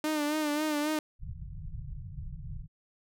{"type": "tone with vibrato", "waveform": "sawtooth", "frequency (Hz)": 301.5, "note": "D4", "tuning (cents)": 46, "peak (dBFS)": -24, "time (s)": [0.04, 0.99], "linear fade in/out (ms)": 2, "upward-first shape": "sine", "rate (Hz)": 3.7, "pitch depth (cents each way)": 54}
{"type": "low-pass noise", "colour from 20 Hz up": "pink", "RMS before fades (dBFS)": -40, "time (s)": [1.19, 2.68], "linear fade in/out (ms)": 50, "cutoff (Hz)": 170, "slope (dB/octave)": 96}
{"effects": []}